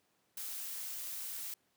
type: noise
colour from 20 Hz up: blue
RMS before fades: -42 dBFS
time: 0.37-1.54 s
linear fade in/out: 2 ms
effects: pink hiss -75 dBFS RMS until 1.76 s + high-pass 150 Hz 12 dB/octave